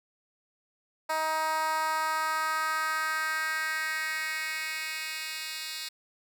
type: tone with high-pass filter sweep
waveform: 10% pulse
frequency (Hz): 315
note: D#4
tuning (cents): +21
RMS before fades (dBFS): -31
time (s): 1.09-5.89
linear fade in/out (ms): 10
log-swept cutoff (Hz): 770 to 3300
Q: 2.6
effects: none